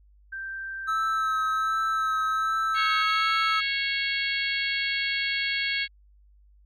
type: tone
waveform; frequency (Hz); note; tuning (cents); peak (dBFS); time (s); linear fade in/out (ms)
sine; 1568; G6; 0; -32; 0.32-3.03; 10
type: tone with vibrato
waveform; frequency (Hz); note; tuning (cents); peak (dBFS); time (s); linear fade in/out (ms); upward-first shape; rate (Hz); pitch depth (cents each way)
triangle; 1300; E6; -24; -22; 0.87-3.61; 20; sine; 1.3; 22
type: harmonic tone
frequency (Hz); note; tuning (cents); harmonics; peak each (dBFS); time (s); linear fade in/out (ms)
550; C#5; -14; 3 / 4 / 5 / 6 / 7 / 8; -32 / -28 / -35 / -32 / -39 / -34; 2.74-5.88; 50
effects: added 50 Hz sine -54 dBFS peak until 6.65 s